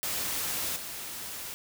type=noise with level steps; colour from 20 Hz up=white; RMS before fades=-32 / -39 dBFS; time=0.03-1.54 s; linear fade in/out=0 ms; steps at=0.76 s; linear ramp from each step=2 ms; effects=none